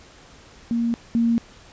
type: tone pair in turn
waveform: sine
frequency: 233.5 / 232.2 Hz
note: A#3 / A#3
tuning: +3 / -7 cents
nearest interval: unison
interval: 10 cents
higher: first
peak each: -19 / -16 dBFS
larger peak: second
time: 0.71-0.94 / 1.15-1.38 s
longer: neither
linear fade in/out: 0 ms
effects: pink hiss -48 dBFS RMS until 1.72 s + resampled to 16000 Hz